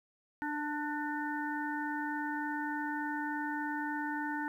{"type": "harmonic tone with a mistuned harmonic", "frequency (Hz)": 296.1, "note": "D4", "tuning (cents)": 14, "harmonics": [1, 3, 5, 6], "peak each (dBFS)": [-37, -38, -40, -42], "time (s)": [0.42, 4.48], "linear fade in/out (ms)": 0, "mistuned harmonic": 6, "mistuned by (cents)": 28, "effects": ["11-bit"]}